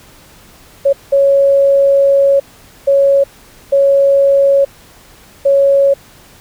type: tone bursts at uneven times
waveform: sine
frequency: 554.4 Hz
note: C#5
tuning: in tune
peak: -6 dBFS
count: 5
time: 0.85-0.93 / 1.12-2.4 / 2.87-3.24 / 3.72-4.65 / 5.45-5.94 s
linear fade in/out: 10 ms
effects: pink hiss -42 dBFS RMS until 6.4 s